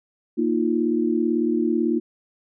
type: chord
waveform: sine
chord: Bb suspended fourth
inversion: none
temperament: equal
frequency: 233.1 / 311.1 / 349.2 Hz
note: Bb3 / Eb4 / F4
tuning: 0 / 0 / 0 cents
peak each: -23 dBFS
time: 0.37-2 s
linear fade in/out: 20 ms
effects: none